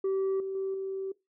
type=tone with level steps; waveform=sine; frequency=385.6 Hz; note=G4; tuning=28 cents flat; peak=-23 / -31 / -28 / -31 dBFS; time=0.04-1.12 s; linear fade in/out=5 ms; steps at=0.4 / 0.55 / 0.74 s; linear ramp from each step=2 ms; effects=noise-tail reverb RT60 0.2 s tail -20 dB re dry + tanh soft clip ceiling -25 dBFS